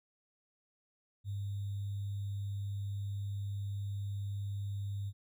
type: tone with sample-and-hold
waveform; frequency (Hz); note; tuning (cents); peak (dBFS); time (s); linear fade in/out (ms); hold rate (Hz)
sine; 100.2; G2; +38; -35; 1.24-5.13; 50; 3675
effects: none